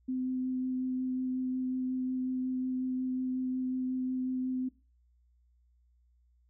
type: tone with vibrato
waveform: sine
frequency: 256.6 Hz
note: C4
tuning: 34 cents flat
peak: -30 dBFS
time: 0.08-4.69 s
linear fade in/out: 10 ms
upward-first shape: sine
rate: 5.5 Hz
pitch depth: 9 cents each way
effects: noise-tail reverb RT60 0.3 s tail -19 dB re dry + added 60 Hz sine -64 dBFS peak until 6.49 s